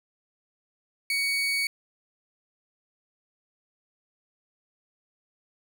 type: tone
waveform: 30% pulse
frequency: 2240 Hz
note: C#7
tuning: 18 cents sharp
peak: -22 dBFS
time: 1.1-1.67 s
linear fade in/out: 2 ms
effects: none